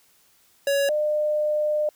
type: tone pair in turn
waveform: square / sine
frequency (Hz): 560 / 603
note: C#5 / D5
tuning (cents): +18 / +46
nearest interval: minor second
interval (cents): 128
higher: second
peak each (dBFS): -20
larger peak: neither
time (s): 0.67-0.89 / 0.89-1.89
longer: second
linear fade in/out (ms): 2
effects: white hiss -60 dBFS RMS until 1.95 s